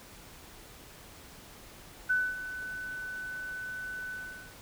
sine tone with ADSR envelope, 1500 Hz, F#6, 23 cents sharp, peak -23 dBFS, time 2.09-4.55 s, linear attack 16 ms, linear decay 240 ms, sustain -13 dB, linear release 430 ms, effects pink hiss -51 dBFS RMS until 4.61 s

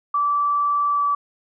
sine tone with pitch glide, 1160 to 1152 Hz, D6 to D6, -22 to -34 cents, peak -17 dBFS, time 0.14-1.15 s, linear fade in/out 5 ms, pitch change -12 cents, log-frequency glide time 0.89-1.04 s, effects none

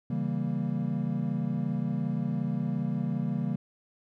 triangle chord, C# diminished seventh, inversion none, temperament equal with one note detuned, 138.59 / 164.05 / 196 / 233.1 Hz, C#3 / E3 / G3 / Bb3, 0 / -8 / 0 / 0 cents, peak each -31 dBFS, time 0.1-3.56 s, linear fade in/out 5 ms, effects none

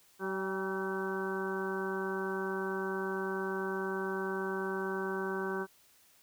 harmonic tone with a mistuned harmonic, 191.1 Hz, G3, 44 cents flat, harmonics 1 / 2 / 3 / 4 / 5 / 6 / 7 / 8, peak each -40 / -35 / -48 / -46 / -43 / -44 / -49 / -40 dBFS, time 0.19-5.67 s, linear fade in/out 50 ms, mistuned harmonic 4, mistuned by +48 cents, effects white hiss -64 dBFS RMS until 6.22 s

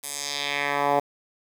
10% pulse tone with band-pass filter sweep, 143 Hz, D3, 46 cents flat, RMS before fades -26 dBFS, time 0.03-1 s, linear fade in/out 10 ms, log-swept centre 11000 to 690 Hz, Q 1.7, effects 7-bit

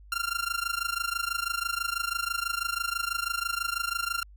sawtooth tone with amplitude modulation, 1384 Hz, F6, 16 cents flat, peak -21 dBFS, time 0.12-4.23 s, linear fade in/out 2 ms, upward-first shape sine, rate 26.1 Hz, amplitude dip 90%, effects added 50 Hz sine -48 dBFS peak until 4.36 s

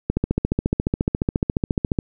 click train, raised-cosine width 3 ms, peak -6 dBFS, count 28, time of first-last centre 0.1-1.988 s, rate 14.3 Hz, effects none

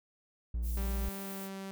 triangle tone, 58.3 Hz, A#1, 1 cent sharp, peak -29 dBFS, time 0.54-1.09 s, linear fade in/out 5 ms
violet noise, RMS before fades -46 dBFS, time 0.62-1.5 s, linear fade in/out 50 ms
sawtooth tone with pitch glide, 196 to 193.75 Hz, G3 to G3, 0 to -20 cents, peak -36 dBFS, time 0.77-1.71 s, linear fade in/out 0 ms, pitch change -20 cents, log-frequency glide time 1.2-1.47 s
effects none

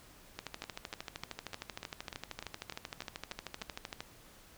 two click trains, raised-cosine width 0.2 ms, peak -22 / -24 dBFS, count 48 / 11, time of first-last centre 0.39-4.005 / 0.64-3.616 s, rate 13 / 3.36 Hz, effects pink hiss -58 dBFS RMS until 4.57 s

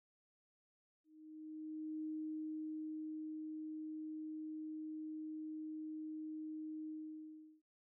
sine tone with ADSR envelope, 311.1 Hz, D#4, in tune, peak -40 dBFS, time 1.04-7.62 s, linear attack 1000 ms, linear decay 1400 ms, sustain -3 dB, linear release 730 ms, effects none

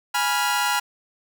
sawtooth chord, F diminished, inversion first, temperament equal with one note detuned, 830.6 / 980.4 / 1396.9 Hz, Ab5 / Cb6 / F6, 0 / -13 / 0 cents, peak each -21 dBFS, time 0.14-0.8 s, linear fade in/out 10 ms, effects none

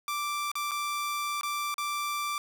sawtooth tone with dropouts, 1174 Hz, D6, 1 cent flat, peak -26 dBFS, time 0.08-2.38 s, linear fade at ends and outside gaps 1 ms, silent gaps 0.516-0.554 / 0.711-0.716 / 1.411-1.432 / 1.742-1.781 s, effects none

